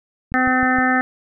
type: click train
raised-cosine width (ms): 5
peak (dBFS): -19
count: 4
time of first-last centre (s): 0.32-0.786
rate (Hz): 6.44
type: harmonic tone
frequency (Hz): 256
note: C4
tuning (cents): -38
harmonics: 1 / 2 / 3 / 5 / 6 / 7 / 8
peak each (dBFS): -19 / -29 / -21 / -23 / -24 / -20 / -29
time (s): 0.34-1.01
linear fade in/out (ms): 0
effects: none